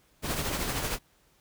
pink noise with tremolo, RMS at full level -29 dBFS, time 0.22-0.99 s, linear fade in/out 50 ms, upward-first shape triangle, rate 13 Hz, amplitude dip 50%
clicks, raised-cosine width 2 ms, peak -24 dBFS, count 4, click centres 0.245 / 0.297 / 0.515 / 0.752 s
effects pink hiss -65 dBFS RMS until 1.4 s

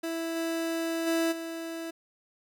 30% pulse tone with level steps, 329.6 Hz, E4, in tune, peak -28 / -26 / -22 / -32 dBFS, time 0.03-1.91 s, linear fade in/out 10 ms, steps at 0.35 / 1.06 / 1.31 s, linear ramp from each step 20 ms, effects none

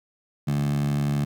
15% pulse tone with high-pass filter, 72 Hz, D2, 34 cents flat, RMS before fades -24 dBFS, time 0.47-1.25 s, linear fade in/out 10 ms, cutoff 160 Hz, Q 5.8, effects none

